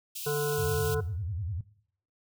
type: high-pass noise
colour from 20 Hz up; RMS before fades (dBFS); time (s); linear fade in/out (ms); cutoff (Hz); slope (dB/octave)
white; -38; 0.15-0.95; 10; 2500; 96
type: harmonic tone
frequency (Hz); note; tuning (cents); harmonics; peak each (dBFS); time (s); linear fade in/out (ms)
146.83; D3; 0; 1 / 3 / 5 / 7 / 9 / 10; -33 / -28 / -41 / -41 / -45 / -39; 0.26-1.01; 10
type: tone with vibrato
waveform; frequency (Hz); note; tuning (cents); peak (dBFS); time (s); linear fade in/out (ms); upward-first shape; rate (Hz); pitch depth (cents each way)
sine; 92.5; F#2; 0; -31; 0.58-1.61; 5; sine; 10; 280
effects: noise-tail reverb RT60 0.6 s tail -19 dB re dry